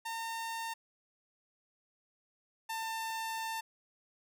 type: tone pair in turn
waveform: sawtooth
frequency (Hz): 910 / 896.4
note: A#5 / A5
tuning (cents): -42 / +32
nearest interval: unison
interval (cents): 26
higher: first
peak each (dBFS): -33 / -32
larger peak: second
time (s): 0.05-0.74 / 2.69-3.61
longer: second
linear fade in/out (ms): 10
effects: none